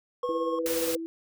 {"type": "tone with tremolo", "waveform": "sine", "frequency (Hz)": 493.9, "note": "B4", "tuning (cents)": 0, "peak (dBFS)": -25, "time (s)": [0.23, 0.97], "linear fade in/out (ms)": 10, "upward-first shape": "sine", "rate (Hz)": 17, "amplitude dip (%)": 60}
{"type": "tone", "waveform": "triangle", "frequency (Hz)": 1086, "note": "C#6", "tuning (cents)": -36, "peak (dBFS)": -31, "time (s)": [0.23, 0.59], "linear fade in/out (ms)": 2}
{"type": "tone with vibrato", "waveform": "sine", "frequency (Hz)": 329.6, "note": "E4", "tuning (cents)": 0, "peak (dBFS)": -32, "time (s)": [0.29, 1.06], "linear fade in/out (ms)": 0, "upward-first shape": "sine", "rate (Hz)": 2.7, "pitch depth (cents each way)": 8}
{"type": "noise", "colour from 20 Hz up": "white", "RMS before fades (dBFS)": -33, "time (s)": [0.66, 0.95], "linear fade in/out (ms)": 0}
{"effects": []}